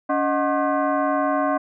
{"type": "tone with frequency modulation", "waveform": "sine", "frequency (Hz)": 168.7, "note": "E3", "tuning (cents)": 40, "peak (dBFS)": -18, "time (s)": [0.09, 1.58], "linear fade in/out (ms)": 10, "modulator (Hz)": 452, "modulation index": 2.4, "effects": []}